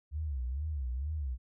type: tone with vibrato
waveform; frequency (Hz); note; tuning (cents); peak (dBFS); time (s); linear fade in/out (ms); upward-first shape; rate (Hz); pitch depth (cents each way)
sine; 69.3; C#2; 0; -32; 0.11-1.38; 50; sine; 2.2; 220
effects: none